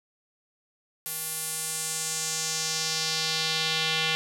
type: tone with band-pass filter sweep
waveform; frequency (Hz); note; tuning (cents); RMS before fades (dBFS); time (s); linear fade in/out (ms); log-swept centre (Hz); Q
square; 159.4; D#3; +42; -29; 1.06-4.15; 0; 12000 to 3100; 2
effects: none